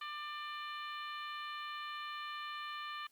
harmonic tone, 595 Hz, D5, 22 cents sharp, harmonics 2 / 3 / 4 / 5 / 6 / 7, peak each -43 / -48 / -51 / -50 / -54 / -57 dBFS, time 0.01-3.07 s, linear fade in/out 5 ms, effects white hiss -72 dBFS RMS until 3.11 s + Opus 48 kbps

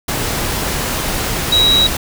sine tone in noise, 3856 Hz, B7, 42 cents flat, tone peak -9 dBFS, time 1.52-1.87 s, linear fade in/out 5 ms, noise pink, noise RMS -19 dBFS, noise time 0.08-1.97 s, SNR +7 dB, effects none

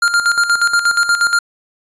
square tone with tremolo, 1400 Hz, F6, 4 cents sharp, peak -10 dBFS, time 0.02-1.39 s, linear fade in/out 5 ms, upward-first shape square, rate 8.4 Hz, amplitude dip 65%, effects resampled to 22050 Hz

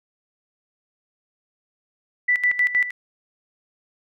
sine tone with tremolo, 1975.5 Hz, B6, in tune, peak -15 dBFS, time 2.28-2.91 s, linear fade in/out 10 ms, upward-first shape square, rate 6.4 Hz, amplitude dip 75%, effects none

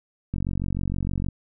click train, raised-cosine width 5 ms, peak -15 dBFS, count 45, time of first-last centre 0.34-1.286 s, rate 46.5 Hz, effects none

